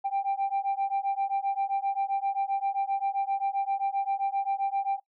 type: beating tone pair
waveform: sine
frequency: 784 / 791.6 Hz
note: G5 / G5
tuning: 0 / +17 cents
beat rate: 7.6 Hz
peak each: -27 dBFS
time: 0.04-5 s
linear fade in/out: 20 ms
effects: noise-tail reverb RT60 0.1 s tail -21 dB re dry + tanh soft clip ceiling -22 dBFS